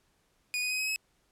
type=tone with pitch steps; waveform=sawtooth; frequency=2464 / 2490 / 2516 / 2542 / 2569 Hz; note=D#7 / D#7 / D#7 / D#7 / E7; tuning=-17 / +1 / +19 / +36 / -45 cents; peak=-26 dBFS; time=0.54-0.96 s; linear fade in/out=0 ms; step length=84 ms; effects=pink hiss -71 dBFS RMS until 1.31 s + low-pass 12000 Hz 12 dB/octave